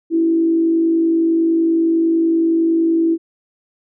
sine tone with frequency modulation, 329.6 Hz, E4, in tune, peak -12 dBFS, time 0.1-3.18 s, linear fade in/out 50 ms, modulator 50.8 Hz, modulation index 0.29, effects none

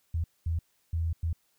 sine tone bursts at uneven times, 82.41 Hz, E2, in tune, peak -26 dBFS, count 4, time 0.14-0.24 / 0.46-0.59 / 0.93-1.13 / 1.23-1.33 s, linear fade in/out 5 ms, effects white hiss -71 dBFS RMS until 1.58 s

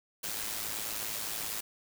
white noise with amplitude modulation, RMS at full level -34 dBFS, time 0.23-1.61 s, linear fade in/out 10 ms, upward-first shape sine, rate 108 Hz, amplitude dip 55%, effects none

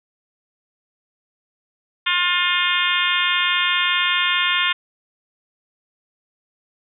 harmonic tone, 355.1 Hz, F4, 29 cents sharp, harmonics 3 / 4 / 5 / 6 / 7 / 8 / 9 / 10, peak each -25 / -25 / -25 / -25 / -25 / -25 / -25 / -25 dBFS, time 2.06-4.73 s, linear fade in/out 10 ms, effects none

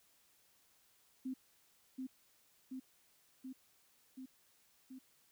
sine tone with echo, 260.1 Hz, C4, 10 cents flat, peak -38 dBFS, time 1.25-1.34 s, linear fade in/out 10 ms, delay 730 ms, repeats 5, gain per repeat -2 dB, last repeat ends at 4.99 s, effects white hiss -71 dBFS RMS until 5.31 s

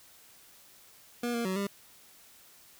25% pulse tone with pitch steps, 239.9 / 234.7 / 187.7 / 199.5 Hz, A#3 / A#3 / F#3 / G3, +50 / +12 / +25 / +31 cents, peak -26 dBFS, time 1.23-1.67 s, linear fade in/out 5 ms, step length 110 ms, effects white hiss -57 dBFS RMS until 2.79 s

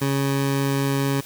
20% pulse tone, 138.1 Hz, C#3, 6 cents flat, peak -15 dBFS, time 0.01-1.21 s, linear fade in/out 10 ms, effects white hiss -41 dBFS RMS until 1.25 s

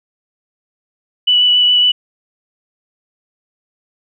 sine tone with vibrato, 2960 Hz, F#7, in tune, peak -8 dBFS, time 1.27-1.92 s, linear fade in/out 10 ms, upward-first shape sine, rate 7.2 Hz, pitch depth 12 cents each way, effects none

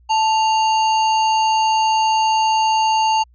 sine tone with sample-and-hold, 880 Hz, A5, in tune, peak -13 dBFS, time 0.09-3.24 s, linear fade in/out 20 ms, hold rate 3675 Hz, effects added 60 Hz sine -48 dBFS peak until 3.34 s + resampled to 16000 Hz

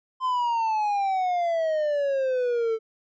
triangle exponential sweep, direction down, 1041 to 440 Hz, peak -20 dBFS, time 0.2-2.79 s, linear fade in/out 50 ms, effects resampled to 16000 Hz

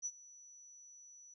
sine tone with ADSR envelope, 5920 Hz, F#8, in tune, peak -35 dBFS, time 0.02-1.34 s, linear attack 37 ms, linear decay 50 ms, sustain -20 dB, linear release 4 ms, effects none

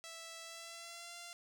5% pulse tone with pitch glide, 659.3 to 691.3 Hz, E5 to F5, 0 to -18 cents, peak -36 dBFS, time 0.04-1.33 s, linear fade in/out 0 ms, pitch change +82 cents, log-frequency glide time 0.43-1.16 s, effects none

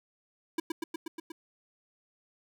square tone with echo, 327.2 Hz, E4, 13 cents flat, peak -28 dBFS, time 0.58-0.6 s, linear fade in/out 5 ms, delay 120 ms, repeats 6, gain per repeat -2 dB, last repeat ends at 1.32 s, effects none

